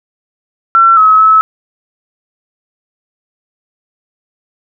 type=tone with pitch steps; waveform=sine; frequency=1350 / 1283 / 1298 Hz; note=E6 / E6 / E6; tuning=+41 / -47 / -27 cents; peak=-3 dBFS; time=0.75-1.41 s; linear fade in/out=0 ms; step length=220 ms; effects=none